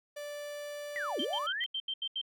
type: tone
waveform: 45% pulse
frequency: 585 Hz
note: D5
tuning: 7 cents flat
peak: -39 dBFS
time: 0.16-1.47 s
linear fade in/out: 10 ms
type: linear two-way sweep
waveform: sine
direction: down then up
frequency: 2021 to 229.8 to 2021 Hz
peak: -33 dBFS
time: 0.96-1.64 s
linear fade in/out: 0 ms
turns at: 1.2 s
type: tone bursts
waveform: sine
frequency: 3136 Hz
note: G7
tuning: in tune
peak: -32 dBFS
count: 8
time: 1.19-2.215 s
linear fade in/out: 5 ms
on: 59 ms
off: 79 ms
effects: none